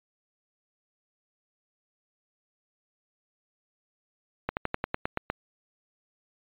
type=slowing click train; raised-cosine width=0.5 ms; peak=-12 dBFS; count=9; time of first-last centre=4.49-5.301 s; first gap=79 ms; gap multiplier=1.07; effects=resampled to 8000 Hz